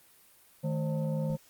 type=tone with frequency modulation; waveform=sine; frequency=155.56 Hz; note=D#3; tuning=in tune; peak=-28 dBFS; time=0.63-1.37 s; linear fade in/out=20 ms; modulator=372 Hz; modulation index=0.89; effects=white hiss -60 dBFS RMS until 1.49 s + Opus 32 kbps